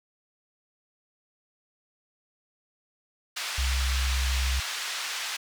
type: band-pass noise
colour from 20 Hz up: white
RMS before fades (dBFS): -33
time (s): 3.36-5.37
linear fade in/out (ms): 10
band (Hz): 1100 to 4700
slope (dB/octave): 12
type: tone with vibrato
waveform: sine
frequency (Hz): 65.1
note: C2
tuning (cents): -8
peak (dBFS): -24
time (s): 3.58-4.6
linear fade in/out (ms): 5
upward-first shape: sine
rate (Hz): 17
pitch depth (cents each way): 11
effects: none